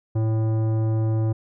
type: tone with tanh clipping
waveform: sine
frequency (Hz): 110.7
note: A2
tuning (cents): +11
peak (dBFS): -21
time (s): 0.15-1.33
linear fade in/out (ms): 10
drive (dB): 14
effects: none